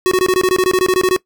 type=tone bursts; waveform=square; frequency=370 Hz; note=F#4; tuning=in tune; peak=-11 dBFS; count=15; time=0.06-1.163 s; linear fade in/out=0 ms; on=53 ms; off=22 ms; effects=noise-tail reverb RT60 0.1 s tail -20 dB re dry